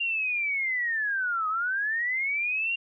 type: linear two-way sweep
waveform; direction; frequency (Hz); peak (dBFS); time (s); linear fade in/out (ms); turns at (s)
sine; down then up; 2795 to 1244.5 to 2795; -25; 0-2.76; 10; 1.48
effects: none